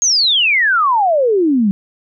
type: exponential sweep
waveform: sine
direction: down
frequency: 6645 to 190 Hz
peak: -10 dBFS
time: 0.02-1.71 s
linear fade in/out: 0 ms
effects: none